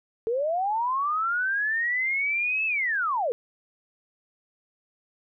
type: linear two-way sweep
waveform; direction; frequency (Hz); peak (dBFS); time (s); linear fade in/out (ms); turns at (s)
sine; up then down; 436.6 to 2637 to 436.6; -23; 0.27-3.32; 0; 2.66
effects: none